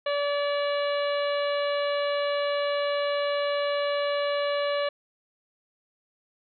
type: harmonic tone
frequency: 575 Hz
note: D5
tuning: 37 cents flat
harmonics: 1 / 2 / 3 / 4 / 5 / 6 / 7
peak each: -25 / -33 / -36 / -39 / -38 / -43 / -40 dBFS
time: 0.06-4.89 s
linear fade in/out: 5 ms
effects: none